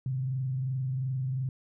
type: tone with frequency modulation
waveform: sine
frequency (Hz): 130.81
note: C3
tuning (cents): 0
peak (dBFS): -28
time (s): 0.06-1.49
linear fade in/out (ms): 2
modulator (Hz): 22.8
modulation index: 0.31
effects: none